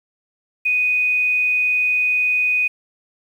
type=tone; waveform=sine; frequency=2489 Hz; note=D#7; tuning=in tune; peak=-15 dBFS; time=0.65-2.68 s; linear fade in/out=10 ms; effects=8-bit